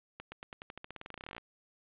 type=accelerating click train; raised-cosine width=0.3 ms; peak=-27 dBFS; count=24; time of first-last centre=0.2-1.381 s; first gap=120 ms; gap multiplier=0.91; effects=resampled to 8000 Hz + 10-bit

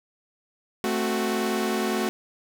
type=chord; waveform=sawtooth; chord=F# diminished; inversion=first; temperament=equal; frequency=220 / 261.6 / 370 Hz; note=A3 / C4 / F#4; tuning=0 / 0 / 0 cents; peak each=-23 / -28 / -23 dBFS; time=0.84-2.09 s; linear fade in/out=0 ms; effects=none

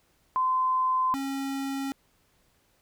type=tone pair in turn; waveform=sine / square; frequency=1030 / 272.8 Hz; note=C6 / C#4; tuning=-28 / -28 cents; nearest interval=octave + major seventh; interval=2300 cents; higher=first; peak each=-22 / -30 dBFS; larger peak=first; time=0.36-1.14 / 1.14-1.92 s; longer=neither; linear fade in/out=0 ms; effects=pink hiss -67 dBFS RMS until 2.81 s

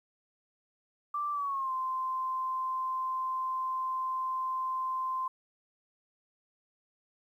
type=tone with pitch glide; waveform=sine; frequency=1174 to 1039.9 Hz; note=D6 to C6; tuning=-1 to -11 cents; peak=-30 dBFS; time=1.14-5.28 s; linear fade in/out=5 ms; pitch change=-210 cents; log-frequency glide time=1.32-1.72 s; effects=11-bit

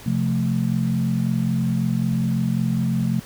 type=chord; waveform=sine; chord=F major; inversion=second; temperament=equal; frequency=130.81 / 174.61 / 220 Hz; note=C3 / F3 / A3; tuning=0 / 0 / 0 cents; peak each=-23 dBFS; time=0.06-3.2 s; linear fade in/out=5 ms; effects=pink hiss -42 dBFS RMS until 3.25 s

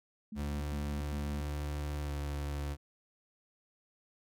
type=tone bursts; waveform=sine; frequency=214.7 Hz; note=A3; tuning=42 cents flat; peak=-40 dBFS; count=3; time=0.32-1.41 s; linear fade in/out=5 ms; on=290 ms; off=110 ms
type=tone with pitch glide; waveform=35% pulse; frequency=73.42 to 72.03 Hz; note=D2 to D2; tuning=0 to -33 cents; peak=-33 dBFS; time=0.35-2.77 s; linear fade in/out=50 ms; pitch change=-33 cents; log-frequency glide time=2.03-2.11 s
effects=none

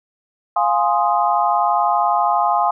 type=chord; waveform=sine; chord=F minor seventh; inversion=none; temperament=equal; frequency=698.5 / 830.6 / 1046.5 / 1244.5 Hz; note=F5 / Ab5 / C6 / Eb6; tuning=0 / 0 / 0 / 0 cents; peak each=-19 / -18 / -20 / -22 dBFS; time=0.56-2.71 s; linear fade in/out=5 ms; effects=none

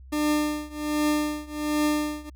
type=tone with tremolo; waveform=40% pulse; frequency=300 Hz; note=D4; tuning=37 cents sharp; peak=-19 dBFS; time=0.12-2.3 s; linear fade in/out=10 ms; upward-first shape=triangle; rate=1.3 Hz; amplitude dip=95%; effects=added 65 Hz sine -43 dBFS peak until 2.35 s

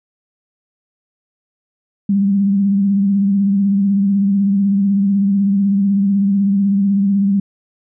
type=tone with vibrato; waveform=sine; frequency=198.4 Hz; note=G3; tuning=21 cents sharp; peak=-11 dBFS; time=2.09-7.4 s; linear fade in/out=5 ms; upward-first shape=triangle; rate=16 Hz; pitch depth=52 cents each way; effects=none

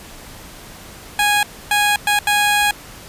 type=tone bursts at uneven times; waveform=15% pulse; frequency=827 Hz; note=G#5; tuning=8 cents flat; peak=-7 dBFS; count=4; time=1.19-1.43 / 1.71-1.96 / 2.07-2.19 / 2.27-2.71 s; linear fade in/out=2 ms; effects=pink hiss -38 dBFS RMS until 3.08 s + resampled to 32000 Hz

